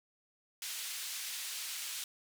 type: band-pass noise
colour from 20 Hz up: pink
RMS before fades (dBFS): -41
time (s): 0.62-2.04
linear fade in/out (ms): 2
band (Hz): 2900 to 15000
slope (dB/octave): 12
effects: none